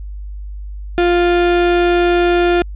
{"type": "tone", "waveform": "35% pulse", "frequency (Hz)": 350, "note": "F4", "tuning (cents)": 4, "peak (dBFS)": -9, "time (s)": [0.98, 2.62], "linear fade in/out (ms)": 0, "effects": ["added 50 Hz sine -25 dBFS peak until 2.75 s", "resampled to 8000 Hz"]}